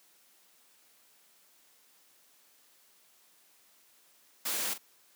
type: noise with echo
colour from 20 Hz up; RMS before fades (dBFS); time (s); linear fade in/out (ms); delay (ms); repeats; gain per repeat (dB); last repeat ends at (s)
white; -33; 4.45-4.74; 10; 42; 1; -12; 4.782
effects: white hiss -64 dBFS RMS until 5.15 s + high-pass 200 Hz 12 dB/octave